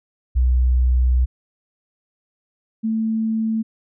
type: tone pair in turn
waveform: sine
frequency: 62.5 / 221.9 Hz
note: B1 / A3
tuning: +21 / +15 cents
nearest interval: octave + minor seventh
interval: 2194 cents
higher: second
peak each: -13 / -18 dBFS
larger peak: first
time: 0.35-1.26 / 2.83-3.63 s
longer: first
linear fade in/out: 20 ms
effects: none